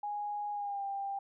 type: tone with pitch glide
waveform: sine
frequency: 827 to 792.9 Hz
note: G#5 to G5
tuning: -8 to +20 cents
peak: -34 dBFS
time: 0.03-1.19 s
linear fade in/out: 5 ms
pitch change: -72 cents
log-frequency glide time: 0.52-0.84 s
effects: none